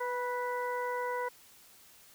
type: harmonic tone with a mistuned harmonic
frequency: 493.9 Hz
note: B4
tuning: in tune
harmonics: 1 / 2 / 3 / 4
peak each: -35 / -35 / -42 / -43 dBFS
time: 0-1.29 s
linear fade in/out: 10 ms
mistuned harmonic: 2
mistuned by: -16 cents
effects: white hiss -58 dBFS RMS until 2.14 s